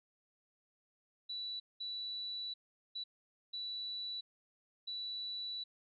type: tone bursts at uneven times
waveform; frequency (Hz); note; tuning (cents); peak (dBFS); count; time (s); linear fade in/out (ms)
sine; 3949; B7; -1; -39; 5; 1.29-1.6 / 1.8-2.54 / 2.95-3.04 / 3.53-4.21 / 4.87-5.64; 10
effects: none